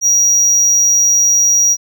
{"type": "tone", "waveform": "triangle", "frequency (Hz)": 5750, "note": "F8", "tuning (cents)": 50, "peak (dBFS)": -7, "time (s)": [0.01, 1.77], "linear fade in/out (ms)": 50, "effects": []}